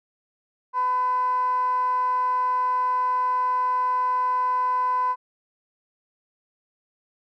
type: tone with band-pass filter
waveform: 15% pulse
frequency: 503 Hz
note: B4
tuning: 32 cents sharp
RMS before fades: -23 dBFS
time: 0.73-5.16 s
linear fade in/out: 50 ms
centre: 1000 Hz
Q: 9.1
effects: none